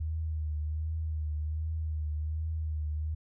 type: tone with vibrato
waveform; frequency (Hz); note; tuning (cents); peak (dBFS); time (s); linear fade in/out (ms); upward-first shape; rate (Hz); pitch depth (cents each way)
sine; 77.78; D#2; 0; -30; 0-3.15; 10; triangle; 1.3; 53
effects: none